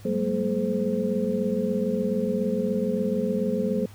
sine tone cluster, 188.3 / 205.2 / 232.2 / 426.2 / 518 Hz, F#3 / G#3 / A#3 / G#4 / C5, +31 / -21 / -7 / +45 / -17 cents, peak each -29 dBFS, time 0.05-3.86 s, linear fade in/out 5 ms, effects added 103 Hz sine -44 dBFS peak until 3.94 s + pink hiss -52 dBFS RMS until 3.94 s

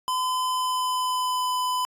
square tone with pitch glide, 1017 to 1005.3 Hz, C6 to B5, -50 to +30 cents, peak -24 dBFS, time 0.08-1.85 s, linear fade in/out 0 ms, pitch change -20 cents, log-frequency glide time 0.5-1.52 s, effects resampled to 32000 Hz

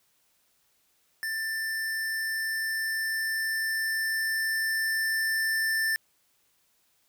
square tone with level ramp, 1777 Hz, A6, 17 cents sharp, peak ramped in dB -30 to -25 dBFS, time 1.23-5.96 s, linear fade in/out 0 ms, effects white hiss -69 dBFS RMS until 7.08 s

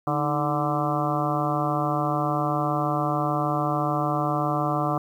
harmonic tone with a mistuned harmonic, 146.83 Hz, D3, in tune, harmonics 1 / 2 / 3 / 4 / 5 / 6 / 7 / 8 / 9, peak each -28 / -29 / -36 / -31 / -28 / -38 / -32 / -29 / -36 dBFS, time 0.07-4.98 s, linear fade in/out 2 ms, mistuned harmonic 2, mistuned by +85 cents, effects 9-bit

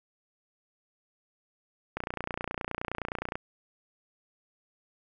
click train, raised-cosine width 0.5 ms, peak -17 dBFS, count 42, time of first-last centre 1.97-3.355 s, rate 29.6 Hz, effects none

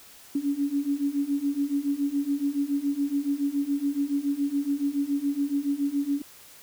sine beating tone pair, 279.1 / 286.2 Hz, C#4 / D4, +12 / -45 cents, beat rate 7.1 Hz, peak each -28 / -26 dBFS, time 0.35-6.22 s, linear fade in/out 5 ms, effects white hiss -50 dBFS RMS until 6.62 s

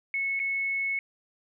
sine tone with dropouts, 2198 Hz, C#7, 15 cents flat, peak -26 dBFS, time 0.14-0.99 s, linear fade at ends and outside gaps 1 ms, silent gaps 0.393-0.399 s, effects none

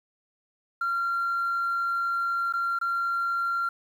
sine tone with dropouts, 1378 Hz, F6, 24 cents flat, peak -23 dBFS, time 0.81-3.69 s, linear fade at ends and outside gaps 5 ms, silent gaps 2.526-2.536 / 2.789-2.812 s, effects tanh soft clip ceiling -21 dBFS + 9-bit

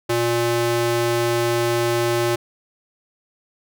square tone with high-pass filter, 118 Hz, A#2, 22 cents sharp, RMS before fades -20 dBFS, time 0.09-2.36 s, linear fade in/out 10 ms, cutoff 270 Hz, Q 1.2, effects none

